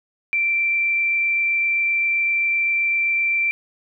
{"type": "tone with frequency modulation", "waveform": "sine", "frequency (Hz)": 2349, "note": "D7", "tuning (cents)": 0, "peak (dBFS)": -17, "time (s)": [0.33, 3.51], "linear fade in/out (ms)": 0, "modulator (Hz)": 27.7, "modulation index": 0.5, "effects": []}